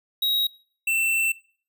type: tone pair in turn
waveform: square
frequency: 3812 / 2682 Hz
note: A#7 / E7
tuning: +38 / +29 cents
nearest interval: tritone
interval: 609 cents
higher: first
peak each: -21 dBFS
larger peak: neither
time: 0.22-0.47 / 0.87-1.32 s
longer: second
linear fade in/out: 5 ms
effects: noise-tail reverb RT60 0.5 s tail -23 dB re dry